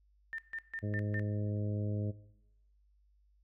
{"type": "tone bursts", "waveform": "sine", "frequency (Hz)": 1800, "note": "A6", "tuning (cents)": 39, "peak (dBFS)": -37, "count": 5, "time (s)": [0.33, 1.195], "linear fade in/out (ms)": 0, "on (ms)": 53, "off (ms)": 150}
{"type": "harmonic tone", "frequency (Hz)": 104.2, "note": "G#2", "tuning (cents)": 6, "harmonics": [1, 2, 3, 4, 5, 6], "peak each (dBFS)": [-34, -40, -44, -46, -48, -50], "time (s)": [0.82, 2.12], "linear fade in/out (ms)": 20}
{"effects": ["noise-tail reverb RT60 0.9 s tail -19 dB re dry", "added 50 Hz sine -65 dBFS peak until 3.43 s"]}